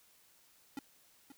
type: tone with echo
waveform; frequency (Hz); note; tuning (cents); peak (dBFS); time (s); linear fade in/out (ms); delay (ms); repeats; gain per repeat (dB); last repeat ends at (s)
square; 277.6; C#4; +3; -39; 0.77-0.79; 2; 530; 1; -12; 1.32
effects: white hiss -66 dBFS RMS until 1.37 s